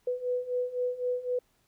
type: beating tone pair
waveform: sine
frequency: 493.9 / 497.8 Hz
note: B4 / B4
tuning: 0 / +14 cents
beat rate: 3.9 Hz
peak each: -33 / -30 dBFS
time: 0.07-1.39 s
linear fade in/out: 5 ms
effects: pink hiss -70 dBFS RMS until 1.67 s